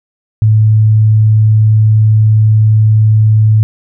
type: tone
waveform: sine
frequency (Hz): 108.5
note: A2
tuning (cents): -24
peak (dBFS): -4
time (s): 0.42-3.63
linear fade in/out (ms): 0
effects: none